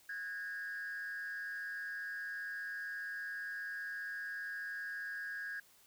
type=tone with frequency modulation; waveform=sine; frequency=1638 Hz; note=G#6; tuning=24 cents flat; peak=-38 dBFS; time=0.09-5.6 s; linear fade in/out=5 ms; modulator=157 Hz; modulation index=0.58; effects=tanh soft clip ceiling -37 dBFS + white hiss -65 dBFS RMS until 5.86 s